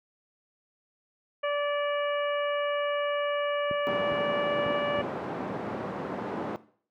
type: harmonic tone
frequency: 580 Hz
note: D5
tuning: 22 cents flat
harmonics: 1 / 2 / 3 / 4 / 5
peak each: -27 / -33 / -37 / -39 / -41 dBFS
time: 1.43-5.02 s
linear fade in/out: 10 ms
type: clicks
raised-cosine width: 3 ms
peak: -22 dBFS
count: 4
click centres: 3.712 / 4.119 / 4.664 / 4.988 s
type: band-pass noise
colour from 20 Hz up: pink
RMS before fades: -34 dBFS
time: 3.87-6.56 s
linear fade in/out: 0 ms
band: 200 to 980 Hz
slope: 12 dB/octave
effects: noise-tail reverb RT60 0.5 s tail -17 dB re dry + high-pass 100 Hz 12 dB/octave